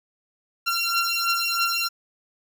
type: beating tone pair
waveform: 15% pulse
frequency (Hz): 1371 / 1374.1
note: F6 / F6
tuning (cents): -32 / -29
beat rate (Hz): 3.1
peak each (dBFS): -18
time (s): 0.66-1.89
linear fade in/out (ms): 20
effects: none